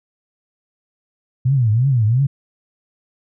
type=tone with vibrato; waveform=sine; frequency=121.4 Hz; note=B2; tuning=29 cents flat; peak=-12 dBFS; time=1.45-2.27 s; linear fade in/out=10 ms; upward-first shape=triangle; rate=2.9 Hz; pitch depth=280 cents each way; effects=none